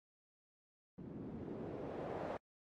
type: noise with low-pass filter sweep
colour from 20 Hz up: white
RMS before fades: -45 dBFS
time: 0.98-2.37 s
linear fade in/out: 2 ms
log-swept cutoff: 220 to 740 Hz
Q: 1.5
effects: high-pass 80 Hz 12 dB/octave + AAC 48 kbps